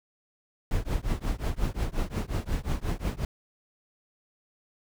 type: noise with tremolo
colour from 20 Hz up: brown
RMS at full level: -25 dBFS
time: 0.71-3.25 s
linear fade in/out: 2 ms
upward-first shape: triangle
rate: 5.6 Hz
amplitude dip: 100%
effects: none